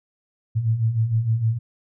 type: beating tone pair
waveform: sine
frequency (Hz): 108.2 / 114.7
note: A2 / A#2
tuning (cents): -29 / -28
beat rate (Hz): 6.5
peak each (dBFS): -25 / -19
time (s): 0.55-1.59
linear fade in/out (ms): 20
effects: none

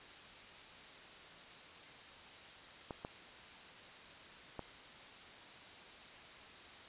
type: clicks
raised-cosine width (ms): 1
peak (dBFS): -28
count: 3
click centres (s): 2.908 / 3.049 / 4.593
effects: white hiss -54 dBFS RMS until 6.88 s + resampled to 8000 Hz

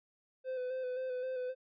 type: tone with vibrato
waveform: triangle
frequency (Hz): 510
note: C5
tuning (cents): -44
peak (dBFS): -33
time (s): 0.44-1.55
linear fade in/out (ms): 50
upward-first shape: square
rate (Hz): 3.8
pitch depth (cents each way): 25
effects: resampled to 11025 Hz

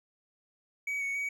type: tone with pitch steps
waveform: triangle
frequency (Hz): 2268 / 2223 / 2260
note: C#7 / C#7 / C#7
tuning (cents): +39 / +4 / +33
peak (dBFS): -29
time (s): 0.87-1.29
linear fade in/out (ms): 5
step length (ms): 140
effects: none

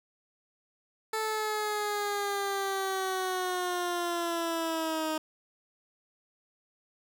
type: linear sweep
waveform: 15% pulse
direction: down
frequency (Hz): 440 to 311.1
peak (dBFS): -23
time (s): 1.13-5.18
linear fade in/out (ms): 5
effects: none

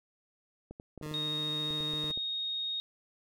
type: clicks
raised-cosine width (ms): 2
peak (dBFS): -31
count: 12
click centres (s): 0.71 / 0.799 / 0.977 / 1.013 / 1.062 / 1.113 / 1.707 / 1.806 / 1.937 / 2.042 / 2.105 / 2.175
type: tone with vibrato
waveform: 20% pulse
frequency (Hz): 152.4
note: D#3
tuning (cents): -36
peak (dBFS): -33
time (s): 1.02-2.12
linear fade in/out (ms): 10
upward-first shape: sine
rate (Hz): 14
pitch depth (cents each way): 13
type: tone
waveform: sine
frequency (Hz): 3729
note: A#7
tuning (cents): 0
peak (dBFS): -32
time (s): 1.14-2.8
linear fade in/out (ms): 0
effects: none

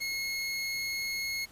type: tone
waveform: 25% pulse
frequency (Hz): 2167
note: C#7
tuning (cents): -40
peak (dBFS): -28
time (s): 0-1.46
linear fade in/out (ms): 20
effects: pink hiss -55 dBFS RMS until 1.51 s + resampled to 32000 Hz

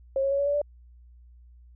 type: tone with pitch steps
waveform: sine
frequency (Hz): 540 / 548.5 / 557.1 / 565.9 / 574.8 / 583.8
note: C#5 / C#5 / C#5 / C#5 / D5 / D5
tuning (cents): -45 / -18 / +9 / +36 / -37 / -10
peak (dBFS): -22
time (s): 0.16-0.616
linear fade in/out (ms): 2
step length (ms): 76
effects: added 60 Hz sine -49 dBFS peak until 1.75 s

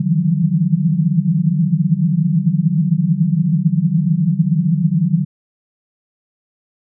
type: tone cluster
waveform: sine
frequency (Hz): 147.8 / 158.7 / 165.5 / 174.8 / 189.8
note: D3 / D#3 / E3 / F3 / F#3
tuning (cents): +11 / +35 / +7 / +2 / +44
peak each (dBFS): -19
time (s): 0-5.25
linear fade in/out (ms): 10
effects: none

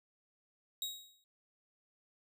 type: tone with exponential decay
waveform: sawtooth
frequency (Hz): 3800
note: A#7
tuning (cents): +33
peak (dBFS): -31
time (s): 0.82-1.24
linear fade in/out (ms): 1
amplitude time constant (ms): 91
effects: none

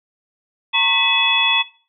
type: tone cluster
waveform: sine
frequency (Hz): 916 / 1086 / 1977 / 2572 / 3408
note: A#5 / C#6 / B6 / E7 / G#7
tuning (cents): -31 / -36 / +1 / -43 / +44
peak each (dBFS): -23 / -26 / -27 / -18 / -18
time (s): 0.73-1.63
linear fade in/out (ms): 20
effects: noise-tail reverb RT60 0.4 s tail -18 dB re dry

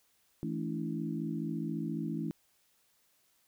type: harmonic tone with a mistuned harmonic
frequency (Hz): 54.5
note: A1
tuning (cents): -16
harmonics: 3 / 4 / 5 / 6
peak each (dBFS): -37 / -38 / -39 / -40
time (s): 0.43-2.31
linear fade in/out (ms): 0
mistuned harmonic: 5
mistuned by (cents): +64
effects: white hiss -71 dBFS RMS until 3.47 s

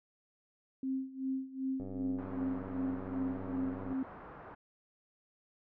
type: tone with tremolo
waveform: sine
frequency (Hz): 264.7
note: C4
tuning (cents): +20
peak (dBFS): -31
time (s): 0.83-4.03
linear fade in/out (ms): 2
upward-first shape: sine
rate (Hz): 2.6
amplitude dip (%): 85
type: click train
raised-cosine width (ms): 2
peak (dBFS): -32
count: 204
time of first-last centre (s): 1.8-3.928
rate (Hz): 95.4
type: low-pass noise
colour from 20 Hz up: white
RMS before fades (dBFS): -50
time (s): 2.18-4.55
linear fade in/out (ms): 10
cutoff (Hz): 1300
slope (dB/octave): 24
effects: none

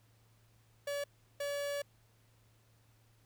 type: tone bursts at uneven times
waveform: 45% pulse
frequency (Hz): 571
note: D5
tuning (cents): -49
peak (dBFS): -35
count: 2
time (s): 0.87-1.04 / 1.4-1.82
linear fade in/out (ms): 5
effects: added 112 Hz sine -66 dBFS peak until 3.25 s + pink hiss -71 dBFS RMS until 3.25 s

